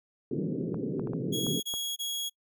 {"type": "band-pass noise", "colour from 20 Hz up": "pink", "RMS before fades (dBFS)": -32, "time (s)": [0.31, 1.6], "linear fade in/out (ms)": 5, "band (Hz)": [130, 450], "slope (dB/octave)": 48}
{"type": "clicks", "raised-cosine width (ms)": 1, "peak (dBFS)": -27, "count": 6, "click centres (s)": [0.744, 0.996, 1.073, 1.134, 1.467, 1.739]}
{"type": "tone bursts", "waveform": "sawtooth", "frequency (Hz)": 3322, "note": "G#7", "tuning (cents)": 0, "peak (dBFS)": -28, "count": 3, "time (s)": [1.32, 2.298], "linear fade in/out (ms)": 20, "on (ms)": 310, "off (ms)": 24}
{"effects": ["noise-tail reverb RT60 0.1 s tail -26 dB re dry"]}